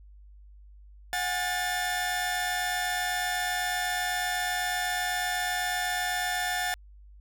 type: tone cluster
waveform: sawtooth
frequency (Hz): 724 / 812 / 1762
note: F#5 / G#5 / A6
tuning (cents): -38 / -39 / +2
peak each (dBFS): -27 / -33 / -27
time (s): 1.13-6.74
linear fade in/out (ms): 0
effects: added 50 Hz sine -48 dBFS peak until 7.2 s